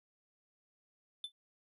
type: tone with exponential decay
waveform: triangle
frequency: 3520 Hz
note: A7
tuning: in tune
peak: -33 dBFS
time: 1.24-1.32 s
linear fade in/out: 2 ms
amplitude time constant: 16 ms
effects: resampled to 32000 Hz